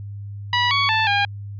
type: tone with pitch steps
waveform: 15% pulse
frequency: 974 / 1121 / 881 / 809 Hz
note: B5 / C#6 / A5 / G#5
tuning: -24 / +19 / +2 / -46 cents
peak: -10 dBFS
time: 0.53-1.25 s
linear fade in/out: 2 ms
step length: 180 ms
effects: added 101 Hz sine -30 dBFS peak until 1.59 s + resampled to 11025 Hz